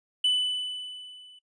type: tone with level ramp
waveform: triangle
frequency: 2992 Hz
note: F#7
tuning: 19 cents sharp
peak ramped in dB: -18 to -48 dBFS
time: 0.24-1.39 s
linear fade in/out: 5 ms
effects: noise-tail reverb RT60 0.1 s tail -23 dB re dry + resampled to 22050 Hz